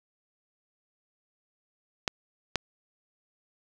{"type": "clicks", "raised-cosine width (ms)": 0.2, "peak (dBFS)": -8, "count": 2, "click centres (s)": [2.078, 2.557], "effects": ["7-bit"]}